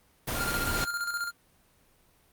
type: noise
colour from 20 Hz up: pink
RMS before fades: -31 dBFS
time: 0.27-0.85 s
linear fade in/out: 10 ms
type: tone with tremolo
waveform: square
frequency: 1400 Hz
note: F6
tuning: 4 cents sharp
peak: -29 dBFS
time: 0.34-1.32 s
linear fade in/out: 50 ms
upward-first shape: square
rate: 15 Hz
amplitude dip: 50%
effects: pink hiss -64 dBFS RMS until 2.32 s + Opus 32 kbps